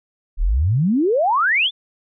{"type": "exponential sweep", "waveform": "sine", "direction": "up", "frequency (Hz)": [32.37, 3633], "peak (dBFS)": -14, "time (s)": [0.37, 1.71], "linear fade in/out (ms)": 50, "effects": []}